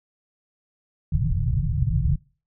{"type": "low-pass noise", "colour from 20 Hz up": "white", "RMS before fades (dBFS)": -22, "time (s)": [1.12, 2.16], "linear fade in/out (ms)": 5, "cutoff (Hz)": 160, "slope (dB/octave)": 96, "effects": ["noise-tail reverb RT60 0.4 s tail -25 dB re dry"]}